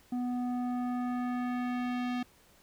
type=tone with low-pass filter sweep; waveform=square; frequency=246.9 Hz; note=B3; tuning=in tune; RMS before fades=-33 dBFS; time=0.12-2.23 s; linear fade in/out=5 ms; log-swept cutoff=570 to 3500 Hz; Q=1.1; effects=pink hiss -62 dBFS RMS until 2.62 s